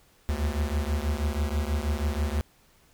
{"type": "beating tone pair", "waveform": "square", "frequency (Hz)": [71.5, 77.7], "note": ["D2", "D#2"], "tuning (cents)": [-46, -2], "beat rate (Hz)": 6.2, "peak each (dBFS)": [-28, -30], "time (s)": [0.29, 2.41], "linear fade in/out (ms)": 0, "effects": ["pink hiss -61 dBFS RMS until 2.93 s"]}